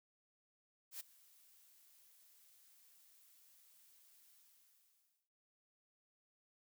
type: noise with ADSR envelope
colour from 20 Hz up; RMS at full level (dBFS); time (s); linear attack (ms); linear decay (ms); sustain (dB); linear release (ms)
blue; -45; 0.91-5.3; 92; 12; -22; 1000
effects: none

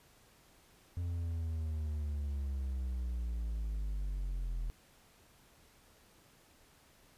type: linear sweep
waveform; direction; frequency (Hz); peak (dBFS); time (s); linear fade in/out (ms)
triangle; down; 87.8 to 40.28; -32; 0.97-4.7; 0
effects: pink hiss -64 dBFS RMS until 7.17 s + resampled to 32000 Hz

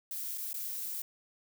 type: noise with dropouts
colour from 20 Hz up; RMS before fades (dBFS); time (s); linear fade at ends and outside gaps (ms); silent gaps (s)
violet; -38; 0.11-1.02; 2; 0.377-0.381 / 0.531-0.541
effects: none

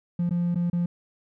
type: tone with dropouts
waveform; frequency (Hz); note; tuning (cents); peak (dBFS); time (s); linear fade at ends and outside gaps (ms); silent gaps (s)
triangle; 173.9; F3; -7; -19; 0.19-0.86; 5; 0.294-0.308 / 0.546-0.556 / 0.7-0.73
effects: tanh soft clip ceiling -17 dBFS

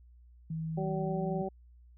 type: tone with pitch glide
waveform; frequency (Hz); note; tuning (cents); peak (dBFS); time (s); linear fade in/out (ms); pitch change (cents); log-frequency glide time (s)
sine; 160.6 to 167.9; E3 to E3; -45 to +32; -33; 0.5-1.42; 5; +77; 1.07-1.16
type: harmonic tone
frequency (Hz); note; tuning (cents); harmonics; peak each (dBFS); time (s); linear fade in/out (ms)
191.2; G3; -43; 1 / 2 / 3 / 4; -38 / -36 / -39 / -39; 0.77-1.49; 10
effects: added 60 Hz sine -54 dBFS peak until 1.97 s

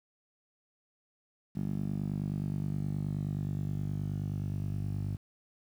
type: tone with band-pass filter sweep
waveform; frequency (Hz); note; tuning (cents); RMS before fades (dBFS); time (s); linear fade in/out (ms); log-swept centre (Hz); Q
10% pulse; 49.51; G1; +18; -34; 1.55-5.17; 20; 180 to 110; 2.3
effects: 10-bit

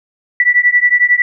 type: beating tone pair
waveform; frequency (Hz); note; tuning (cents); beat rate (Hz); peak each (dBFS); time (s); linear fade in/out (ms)
sine; 1955 / 1966; B6 / B6; -18 / -8; 11; -11; 0.4-1.22; 2
effects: none

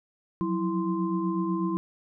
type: tone cluster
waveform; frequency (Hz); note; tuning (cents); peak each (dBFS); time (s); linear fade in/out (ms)
sine; 177.5 / 185.6 / 329.6 / 1042; F3 / F#3 / E4 / C6; +28 / +6 / 0 / -7; -35 / -29 / -28 / -34; 0.41-1.77; 0
effects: none

